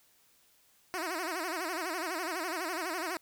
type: tone with vibrato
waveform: 10% pulse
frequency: 342.8 Hz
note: F4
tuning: 32 cents flat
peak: -25 dBFS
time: 0.94-3.17 s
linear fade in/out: 0 ms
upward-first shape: sine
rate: 12 Hz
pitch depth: 170 cents each way
effects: white hiss -66 dBFS RMS until 3.21 s